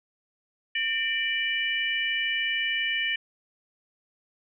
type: tone cluster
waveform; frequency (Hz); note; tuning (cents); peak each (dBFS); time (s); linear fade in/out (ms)
sine; 1810 / 2343 / 2957; A6 / D7 / F#7; +48 / -5 / -2; -29; 0.75-3.16; 5
effects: none